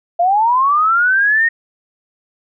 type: linear sweep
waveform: sine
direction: up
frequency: 671 to 1869 Hz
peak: -10 dBFS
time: 0.19-1.49 s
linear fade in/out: 10 ms
effects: none